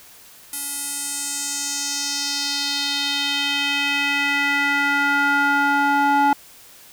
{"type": "tone with band-pass filter sweep", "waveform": "square", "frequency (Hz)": 283.6, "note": "C#4", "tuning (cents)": 40, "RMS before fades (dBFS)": -21, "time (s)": [0.53, 6.33], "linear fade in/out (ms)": 2, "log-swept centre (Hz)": [11000, 940], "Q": 2.5, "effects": ["white hiss -46 dBFS RMS until 6.92 s"]}